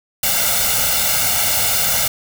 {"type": "noise with comb filter", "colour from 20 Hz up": "white", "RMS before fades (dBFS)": -17, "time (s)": [0.23, 2.08], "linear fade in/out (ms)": 5, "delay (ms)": 1.4, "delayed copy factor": 1, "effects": []}